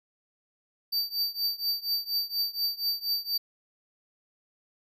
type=tone with tremolo; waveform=square; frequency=4633 Hz; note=D8; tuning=24 cents flat; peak=-24 dBFS; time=0.92-3.38 s; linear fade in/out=10 ms; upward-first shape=triangle; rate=4.2 Hz; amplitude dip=95%; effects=none